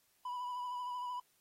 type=tone with vibrato; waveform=triangle; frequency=987.8 Hz; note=B5; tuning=in tune; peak=-36 dBFS; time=0.25-1.2 s; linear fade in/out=5 ms; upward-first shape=sine; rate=13 Hz; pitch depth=27 cents each way; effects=white hiss -73 dBFS RMS until 1.4 s + AAC 48 kbps